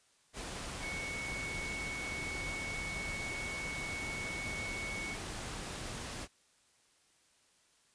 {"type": "tone in noise", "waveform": "sine", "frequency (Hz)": 2217, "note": "C#7", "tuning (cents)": 0, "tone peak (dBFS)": -39, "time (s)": [0.8, 5.17], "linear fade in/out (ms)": 50, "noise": "pink", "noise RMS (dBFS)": -42, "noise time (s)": [0.33, 6.28], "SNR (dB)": 0, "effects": ["white hiss -69 dBFS RMS until 7.94 s", "resampled to 22050 Hz"]}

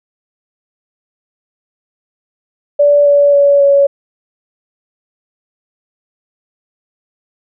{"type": "tone with pitch steps", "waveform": "sine", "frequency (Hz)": [579, 573, 567.1, 561.2], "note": ["D5", "D5", "C#5", "C#5"], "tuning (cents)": [-25, -43, 39, 21], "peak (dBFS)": -5, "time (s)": [2.79, 3.87], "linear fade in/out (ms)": 10, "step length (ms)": 270, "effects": []}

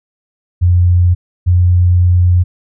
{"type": "tone pair in turn", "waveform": "sine", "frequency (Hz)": [88.6, 89.1], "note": ["F2", "F2"], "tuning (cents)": [25, 35], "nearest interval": "unison", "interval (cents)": 10, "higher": "second", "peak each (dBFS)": -6, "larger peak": "neither", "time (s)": [[0.61, 1.15], [1.46, 2.44]], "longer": "second", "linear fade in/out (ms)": 20, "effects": []}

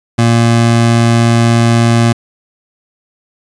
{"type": "tone", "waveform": "25% pulse", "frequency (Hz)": 116.54, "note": "A#2", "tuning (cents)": 0, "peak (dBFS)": -3, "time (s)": [0.18, 2.13], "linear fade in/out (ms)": 10, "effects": ["resampled to 22050 Hz"]}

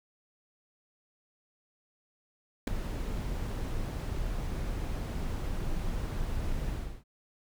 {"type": "noise with ADSR envelope", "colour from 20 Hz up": "brown", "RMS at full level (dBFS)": -18, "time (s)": [2.67, 7.04], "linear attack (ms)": 6, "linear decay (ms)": 4, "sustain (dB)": -15, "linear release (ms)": 330, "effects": []}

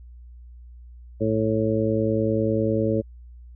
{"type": "harmonic tone", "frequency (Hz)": 110, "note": "A2", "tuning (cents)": 0, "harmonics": [1, 2, 3, 4, 5], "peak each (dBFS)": [-26, -26, -26, -26, -26], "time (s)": [1.2, 3.02], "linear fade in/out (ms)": 20, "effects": ["added 60 Hz sine -41 dBFS peak until 3.55 s"]}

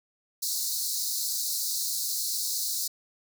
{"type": "high-pass noise", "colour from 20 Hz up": "pink", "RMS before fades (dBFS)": -30, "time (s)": [0.42, 2.88], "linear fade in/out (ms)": 10, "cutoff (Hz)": 4000, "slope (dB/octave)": 96, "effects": []}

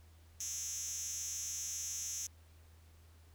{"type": "tone with high-pass filter", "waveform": "5% pulse", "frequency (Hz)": 227.1, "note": "A#3", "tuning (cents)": -45, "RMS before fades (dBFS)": -41, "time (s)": [0.4, 2.27], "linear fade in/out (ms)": 5, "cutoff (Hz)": 6000, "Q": 5.2, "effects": ["added 81 Hz sine -58 dBFS peak until 3.34 s", "pink hiss -68 dBFS RMS until 3.34 s"]}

